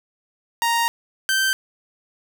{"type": "tone pair in turn", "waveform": "sawtooth", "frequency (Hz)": [932.3, 1554.9], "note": ["A#5", "G6"], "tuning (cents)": [0, -15], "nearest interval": "major sixth", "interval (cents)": 885, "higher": "second", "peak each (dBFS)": -14, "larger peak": "neither", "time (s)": [[0.62, 0.88], [1.29, 1.53]], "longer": "first", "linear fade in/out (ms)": 0, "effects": []}